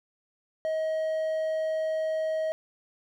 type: tone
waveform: triangle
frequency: 633 Hz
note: D#5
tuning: 30 cents sharp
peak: -24 dBFS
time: 0.65-2.52 s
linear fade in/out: 0 ms
effects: none